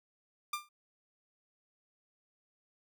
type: tone with exponential decay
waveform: sawtooth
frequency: 1193 Hz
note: D6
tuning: 27 cents sharp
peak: -27 dBFS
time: 0.53-0.69 s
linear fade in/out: 5 ms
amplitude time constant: 34 ms
effects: none